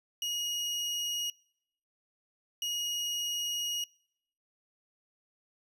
30% pulse tone bursts at uneven times, 2883 Hz, F#7, 46 cents flat, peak -28 dBFS, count 2, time 0.22-1.3 / 2.62-3.84 s, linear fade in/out 2 ms, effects noise-tail reverb RT60 0.7 s tail -26 dB re dry + resampled to 32000 Hz

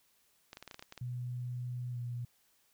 clicks, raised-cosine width 0.2 ms, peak -29 dBFS, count 10, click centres 0.531 / 0.571 / 0.626 / 0.677 / 0.712 / 0.744 / 0.794 / 0.825 / 0.924 / 0.977 s
sine tone with pitch glide, 123.47 to 121 Hz, B2 to B2, 0 to -35 cents, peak -36 dBFS, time 1.01-2.25 s, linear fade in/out 5 ms, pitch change -35 cents, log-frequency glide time 1.91-1.97 s
effects white hiss -71 dBFS RMS until 2.73 s

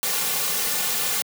white noise with comb filter, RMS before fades -24 dBFS, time 0.03-1.22 s, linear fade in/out 0 ms, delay 3.1 ms, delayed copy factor -0.95, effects high-pass 200 Hz 12 dB/octave

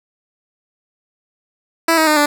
10% pulse tone with pitch steps, 329.6 / 316.9 / 304.7 / 293 Hz, E4 / D#4 / D#4 / D4, 0 / +32 / -36 / -4 cents, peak -3 dBFS, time 1.88-2.26 s, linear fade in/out 5 ms, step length 95 ms, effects none

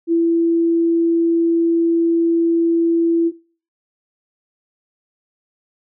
sine tone, 334.4 Hz, E4, 25 cents sharp, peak -12 dBFS, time 0.07-3.32 s, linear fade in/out 50 ms, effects noise-tail reverb RT60 0.4 s tail -20 dB re dry

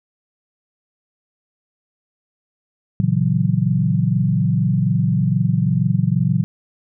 sine chord, F# dominant seventh, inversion first, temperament equal with one note detuned, 116.54 / 138.59 / 162.64 / 185 Hz, A#2 / C#3 / E3 / F#3, 0 / 0 / -23 / 0 cents, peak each -20 dBFS, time 3-6.44 s, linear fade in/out 0 ms, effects none

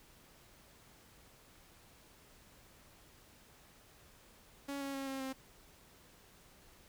sawtooth tone with pitch steps, 279.9 / 276 / 272.2 / 268.5 / 264.8 Hz, C#4 / C#4 / C#4 / C4 / C4, +17 / -7 / -31 / +45 / +21 cents, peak -35 dBFS, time 4.68-5.33 s, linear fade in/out 10 ms, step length 130 ms, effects pink hiss -62 dBFS RMS until 6.88 s

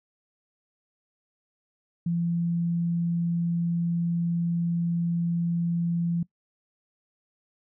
sine tone, 170.3 Hz, F3, 43 cents flat, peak -23 dBFS, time 2.06-6.23 s, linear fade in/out 5 ms, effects noise-tail reverb RT60 0.1 s tail -21 dB re dry

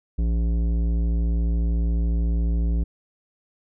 sine tone with tanh clipping, 57 Hz, A#1, 38 cents flat, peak -21 dBFS, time 0.18-2.84 s, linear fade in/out 10 ms, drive 13 dB, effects none

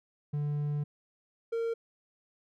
triangle tone pair in turn, 146.83 / 459.7 Hz, D3 / A#4, 0 / -24 cents, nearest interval octave + minor sixth, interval 1976 cents, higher second, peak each -27 dBFS, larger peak neither, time 0.33-0.84 / 1.52-1.74 s, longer first, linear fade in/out 10 ms, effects none

